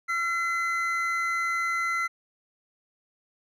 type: tone pair together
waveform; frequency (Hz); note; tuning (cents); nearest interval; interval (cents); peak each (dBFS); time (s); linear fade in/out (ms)
triangle; 1360 / 2038; F6 / C7; -46 / -46; perfect fifth; 700; -26; 0.08-2.08; 20
effects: none